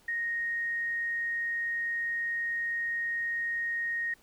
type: tone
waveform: sine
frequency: 1864.7 Hz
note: A#6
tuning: in tune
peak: -29 dBFS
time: 0.08-4.14 s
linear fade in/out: 5 ms
effects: pink hiss -62 dBFS RMS until 4.22 s